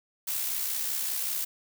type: noise with amplitude modulation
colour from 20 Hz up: blue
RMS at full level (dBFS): -29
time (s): 0.27-1.45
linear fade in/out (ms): 10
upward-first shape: sine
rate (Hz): 65.2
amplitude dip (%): 40
effects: none